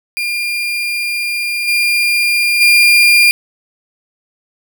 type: tone with level steps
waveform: 35% pulse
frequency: 2405 Hz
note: D7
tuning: 41 cents sharp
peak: -14 / -9 / -4 dBFS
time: 0.17-3.31 s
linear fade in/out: 0 ms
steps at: 1.67 / 2.6 s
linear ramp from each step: 20 ms
effects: none